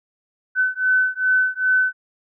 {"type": "beating tone pair", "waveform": "sine", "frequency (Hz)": [1512, 1514.5], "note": ["F#6", "F#6"], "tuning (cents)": [37, 40], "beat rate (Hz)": 2.5, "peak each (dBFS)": -19, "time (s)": [0.55, 1.93], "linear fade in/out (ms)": 50, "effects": []}